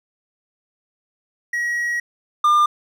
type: tone pair in turn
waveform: triangle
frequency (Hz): 1907 / 1201.3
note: A#6 / D6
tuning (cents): +39 / +39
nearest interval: minor sixth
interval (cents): 800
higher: first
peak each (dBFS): -18 / -10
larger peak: second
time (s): 1.53-2 / 2.44-2.66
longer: first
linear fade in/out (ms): 5
effects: none